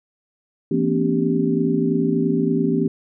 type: tone cluster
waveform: sine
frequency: 167.3 / 230 / 253.2 / 282.1 / 390.4 Hz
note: E3 / A#3 / B3 / C#4 / G4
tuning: +26 / -23 / +43 / +30 / -7 cents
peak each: -23 dBFS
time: 0.71-2.88 s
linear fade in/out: 5 ms
effects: none